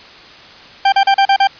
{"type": "tone bursts", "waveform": "40% pulse", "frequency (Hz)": 787, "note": "G5", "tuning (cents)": 7, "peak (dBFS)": -7, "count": 6, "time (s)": [0.85, 1.473], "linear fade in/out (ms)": 5, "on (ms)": 73, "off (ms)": 37, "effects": ["white hiss -38 dBFS RMS until 1.59 s", "resampled to 11025 Hz"]}